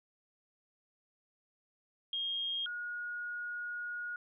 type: tone pair in turn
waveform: sine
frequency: 3239 / 1442.8 Hz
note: G#7 / F#6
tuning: -44 / -44 cents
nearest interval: octave + major second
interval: 1400 cents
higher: first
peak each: -33 / -37 dBFS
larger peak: first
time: 2.13-2.66 / 2.66-4.16 s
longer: second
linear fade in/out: 2 ms
effects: none